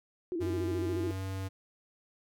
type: tone with vibrato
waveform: sine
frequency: 343.3 Hz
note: F4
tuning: 30 cents flat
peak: -31 dBFS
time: 0.32-1.11 s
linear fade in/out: 0 ms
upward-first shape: square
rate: 14 Hz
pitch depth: 87 cents each way
type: tone with pitch glide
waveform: square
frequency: 92.5 to 95.71 Hz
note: F#2 to G2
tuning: 0 to -41 cents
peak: -35 dBFS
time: 0.4-1.49 s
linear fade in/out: 20 ms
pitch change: +59 cents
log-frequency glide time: 0.84-1.24 s
effects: none